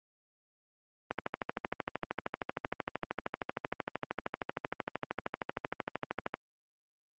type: click train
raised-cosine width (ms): 0.5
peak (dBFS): -16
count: 69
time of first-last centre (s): 1.11-6.341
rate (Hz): 13
effects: high-pass 150 Hz 12 dB/octave + Opus 24 kbps